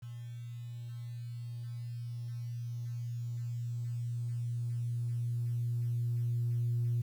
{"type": "tone with level ramp", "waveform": "sine", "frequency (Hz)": 119, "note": "A#2", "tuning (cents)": 36, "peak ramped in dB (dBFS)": [-41, -27], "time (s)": [0.02, 7.02], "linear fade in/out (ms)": 10, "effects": ["tanh soft clip ceiling -25 dBFS", "10-bit"]}